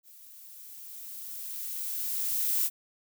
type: noise with level ramp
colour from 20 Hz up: violet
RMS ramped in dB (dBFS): -53 to -26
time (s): 0.03-2.7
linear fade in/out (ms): 50
effects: none